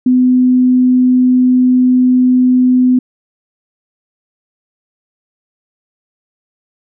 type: tone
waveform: sine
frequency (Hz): 252.5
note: B3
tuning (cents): +39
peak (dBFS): -6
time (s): 0.06-2.99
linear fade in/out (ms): 5
effects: none